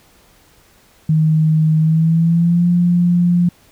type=tone with pitch glide; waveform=sine; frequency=156.9 to 175.1 Hz; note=D#3 to F3; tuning=+15 to +5 cents; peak=-10 dBFS; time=1.09-3.49 s; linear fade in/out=5 ms; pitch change=+190 cents; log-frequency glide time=1.78-2.68 s; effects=pink hiss -51 dBFS RMS until 3.71 s